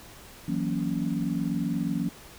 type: chord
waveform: sine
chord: F# dominant seventh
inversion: third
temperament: equal with one note detuned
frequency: 164.81 / 185 / 233.1 / 279.1 Hz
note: E3 / F#3 / A#3 / C#4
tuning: 0 / 0 / 0 / +12 cents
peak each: -31 dBFS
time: 0.48-2.09 s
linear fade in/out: 5 ms
effects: pink hiss -48 dBFS RMS until 2.38 s